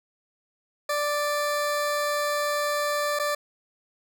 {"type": "tone with dropouts", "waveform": "20% pulse", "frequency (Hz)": 587.3, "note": "D5", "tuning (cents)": 0, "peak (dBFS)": -19, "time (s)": [0.89, 3.35], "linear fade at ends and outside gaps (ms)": 5, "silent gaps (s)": [3.19, 3.196], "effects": []}